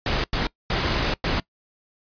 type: noise bursts at uneven times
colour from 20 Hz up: pink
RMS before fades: -23 dBFS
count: 4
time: 0.06-0.24 / 0.33-0.47 / 0.7-1.14 / 1.24-1.4 s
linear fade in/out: 2 ms
effects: noise-tail reverb RT60 0.1 s tail -22 dB re dry + resampled to 11025 Hz